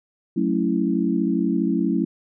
sine chord, F# minor seventh, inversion none, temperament equal, 185 / 220 / 277.2 / 329.6 Hz, F#3 / A3 / C#4 / E4, 0 / 0 / 0 / 0 cents, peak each -24 dBFS, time 0.36-2.05 s, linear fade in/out 10 ms, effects none

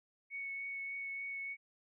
sine tone with vibrato, 2217 Hz, C#7, in tune, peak -39 dBFS, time 0.3-1.57 s, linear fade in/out 50 ms, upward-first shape triangle, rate 3.4 Hz, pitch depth 11 cents each way, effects none

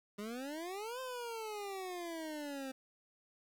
25% pulse exponential two-way sweep, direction up then down, 200 to 523.3 to 261 Hz, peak -37 dBFS, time 0.18-2.72 s, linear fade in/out 10 ms, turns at 1 s, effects 11-bit

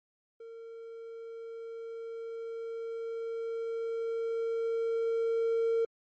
triangle tone with level ramp, 457.1 Hz, A#4, 34 cents flat, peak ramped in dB -42 to -22 dBFS, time 0.4-5.85 s, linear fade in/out 5 ms, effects tanh soft clip ceiling -20 dBFS + MP3 32 kbps

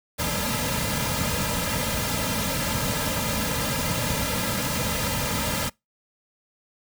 pink noise with comb filter, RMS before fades -26 dBFS, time 0.18-5.7 s, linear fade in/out 20 ms, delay 2.7 ms, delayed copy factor -0.95, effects noise-tail reverb RT60 0.2 s tail -25 dB re dry

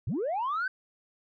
sine linear sweep, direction up, 82.41 to 1568 Hz, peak -26 dBFS, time 0.07-0.68 s, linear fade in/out 5 ms, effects tanh soft clip ceiling -25 dBFS

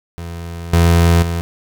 30% pulse tone with level steps, 84.7 Hz, E2, 48 cents sharp, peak -23 / -6 / -15 dBFS, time 0.18-1.41 s, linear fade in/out 0 ms, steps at 0.73 / 1.22 s, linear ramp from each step 5 ms, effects none

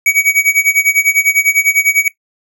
square tone with tremolo, 2261 Hz, C#7, 34 cents sharp, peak -7 dBFS, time 0.06-2.08 s, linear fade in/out 2 ms, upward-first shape sine, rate 10 Hz, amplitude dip 90%, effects noise-tail reverb RT60 0.1 s tail -17 dB re dry

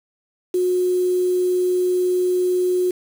sine tone with quantisation, 363 Hz, F#4, 33 cents flat, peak -16 dBFS, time 0.54-2.91 s, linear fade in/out 5 ms, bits 6, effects none

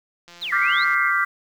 click train, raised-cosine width 0.2 ms, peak -27 dBFS, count 116, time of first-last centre 0.28-0.945 s, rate 173 Hz
sine exponential two-way sweep, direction down then up, 4400 to 1690 to 4400 Hz, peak -25 dBFS, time 0.41-0.85 s, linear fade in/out 20 ms, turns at 0.53 s
sine tone, 2113 Hz, C7, 16 cents sharp, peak -25 dBFS, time 0.52-1.12 s, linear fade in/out 50 ms
sine chord, G dominant seventh, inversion second, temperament equal, 1174.7 / 1396.9 / 1568 / 1975.5 Hz, D6 / F6 / G6 / B6, 0 / 0 / 0 / 0 cents, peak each -23 dBFS, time 0.52-1.25 s, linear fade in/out 10 ms
effects 8-bit

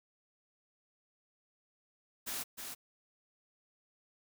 white noise with echo, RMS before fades -39 dBFS, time 2.26-2.44 s, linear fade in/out 20 ms, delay 310 ms, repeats 1, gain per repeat -5 dB, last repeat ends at 2.75 s, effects none

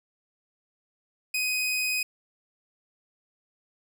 sawtooth tone, 2506 Hz, D#7, 12 cents sharp, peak -22 dBFS, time 1.34-2.03 s, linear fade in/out 5 ms, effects none

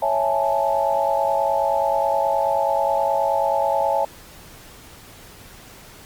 sine chord, A major seventh, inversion first, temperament equal, 554.4 / 659.3 / 830.6 / 880 Hz, C#5 / E5 / G#5 / A5, 0 / 0 / 0 / 0 cents, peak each -23 dBFS, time 0.02-4.05 s, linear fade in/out 5 ms, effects pink hiss -44 dBFS RMS until 6.05 s + Opus 32 kbps

